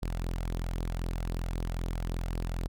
sawtooth tone with flanger, 42.63 Hz, F1, 41 cents flat, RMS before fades -33 dBFS, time 0.02-2.68 s, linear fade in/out 10 ms, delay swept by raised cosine 0.2 to 1.5 ms, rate 3.8 Hz, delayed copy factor +0.5, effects none

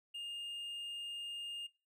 triangle tone, 2825 Hz, F7, 19 cents sharp, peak -40 dBFS, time 0.14-1.67 s, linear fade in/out 10 ms, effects noise-tail reverb RT60 0.3 s tail -19 dB re dry

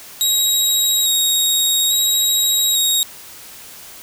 20% pulse tone with vibrato, 3793 Hz, A#7, 29 cents sharp, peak -8 dBFS, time 0.21-3.03 s, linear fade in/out 0 ms, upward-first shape square, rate 0.59 Hz, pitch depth 13 cents each way, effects white hiss -38 dBFS RMS until 4.02 s

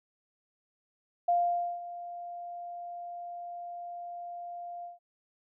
sine tone with ADSR envelope, 698.5 Hz, F5, in tune, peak -22 dBFS, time 1.28-4.99 s, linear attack 7 ms, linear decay 510 ms, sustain -16 dB, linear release 150 ms, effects none

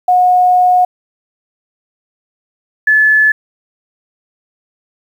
sine tone pair in turn, 726 / 1726.7 Hz, F#5 / A6, -33 / -33 cents, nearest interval octave + minor third, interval 1500 cents, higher second, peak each -6 dBFS, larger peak neither, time 0.08-0.85 / 2.87-3.32 s, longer first, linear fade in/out 5 ms, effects 7-bit

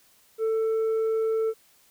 sine tone with tanh clipping, 444.2 Hz, A4, 16 cents sharp, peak -23 dBFS, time 0.38-1.54 s, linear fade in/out 50 ms, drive 3 dB, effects white hiss -60 dBFS RMS until 1.9 s

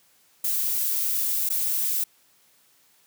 violet noise with dropouts, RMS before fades -25 dBFS, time 0.44-2.04 s, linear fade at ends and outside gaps 5 ms, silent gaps 1.491-1.501 s, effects white hiss -61 dBFS RMS until 3.06 s + high-pass 100 Hz 12 dB/octave

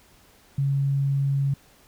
sine tone, 138.59 Hz, C#3, in tune, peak -20 dBFS, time 0.58-1.54 s, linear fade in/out 5 ms, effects pink hiss -56 dBFS RMS until 1.87 s

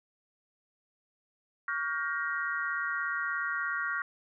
sine chord, G half-diminished seventh, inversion second, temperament just, 1128.9 / 1411.2 / 1568 / 1881.6 Hz, Db6 / F6 / G6 / Bb6, +31 / +18 / 0 / +16 cents, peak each -37 / -33 / -37 / -36 dBFS, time 1.68-4.02 s, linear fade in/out 2 ms, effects none

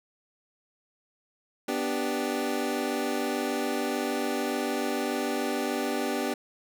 25% pulse chord, G major, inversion first, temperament equal, 246.9 / 293.7 / 392 Hz, B3 / D4 / G4, 0 / 0 / 0 cents, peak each -28 dBFS, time 1.68-6.34 s, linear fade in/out 5 ms, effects none

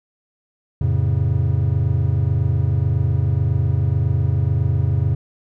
triangle chord, F augmented, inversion none, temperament just, 87.31 / 109.13 / 136.42 Hz, F2 / A2 / C#3, 0 / -14 / -27 cents, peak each -18 dBFS, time 0.81-5.15 s, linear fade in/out 5 ms, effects none

